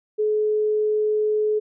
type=tone; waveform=sine; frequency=426.4 Hz; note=G#4; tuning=46 cents sharp; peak=-18 dBFS; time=0.18-1.6 s; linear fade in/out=20 ms; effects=none